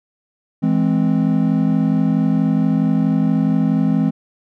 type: chord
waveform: triangle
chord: E augmented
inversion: none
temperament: equal with one note detuned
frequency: 164.81 / 209.3 / 261.6 Hz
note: E3 / G#3 / B#3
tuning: 0 / +14 / 0 cents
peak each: -16 dBFS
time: 0.62-4.11 s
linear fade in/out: 20 ms
effects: none